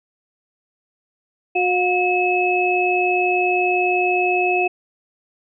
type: tone cluster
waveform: sine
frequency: 363.8 / 718 / 2585 Hz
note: F#4 / F5 / E7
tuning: -29 / +48 / -34 cents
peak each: -20 dBFS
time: 1.55-4.68 s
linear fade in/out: 10 ms
effects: none